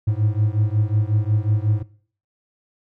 triangle beating tone pair, 103.83 / 109.33 Hz, G#2 / A2, 0 / -11 cents, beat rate 5.5 Hz, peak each -18 dBFS, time 0.07-1.83 s, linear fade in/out 10 ms, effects noise-tail reverb RT60 0.5 s tail -20 dB re dry

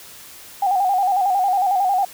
sine tone with vibrato, 767 Hz, G5, 38 cents flat, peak -15 dBFS, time 0.62-2.05 s, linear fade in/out 5 ms, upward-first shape square, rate 11 Hz, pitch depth 74 cents each way, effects white hiss -41 dBFS RMS until 2.13 s

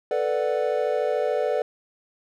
triangle chord, B minor seventh, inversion third, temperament equal, 440 / 493.9 / 587.3 / 740 Hz, A4 / B4 / D5 / F#5, 0 / 0 / 0 / 0 cents, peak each -25 / -24 / -24 / -29 dBFS, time 0.11-1.62 s, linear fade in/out 2 ms, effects none

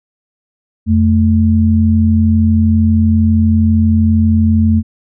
sine tone pair together, 87.4 / 220 Hz, F2 / A3, +2 / 0 cents, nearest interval octave + major third, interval 1598 cents, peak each -10 dBFS, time 0.86-4.83 s, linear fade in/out 50 ms, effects none

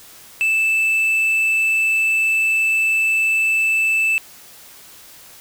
triangle tone, 2637 Hz, E7, in tune, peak -13 dBFS, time 0.41-4.18 s, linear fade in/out 0 ms, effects white hiss -43 dBFS RMS until 5.4 s

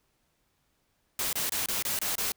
white noise bursts, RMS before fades -30 dBFS, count 7, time 1.19-2.32 s, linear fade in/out 2 ms, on 140 ms, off 25 ms, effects pink hiss -73 dBFS RMS until 2.36 s

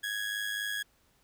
30% pulse tone with amplitude modulation, 1664 Hz, G#6, 3 cents sharp, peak -27 dBFS, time 0.03-0.83 s, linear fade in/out 10 ms, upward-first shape sine, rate 104 Hz, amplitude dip 55%, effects pink hiss -68 dBFS RMS until 1.23 s

